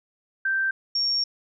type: tone pair in turn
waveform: sine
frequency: 1565 / 5527 Hz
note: G6 / F8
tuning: -3 / -19 cents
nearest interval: octave + minor seventh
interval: 2184 cents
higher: second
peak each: -21 dBFS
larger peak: neither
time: 0.45-0.71 / 0.95-1.24 s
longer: second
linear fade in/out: 5 ms
effects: none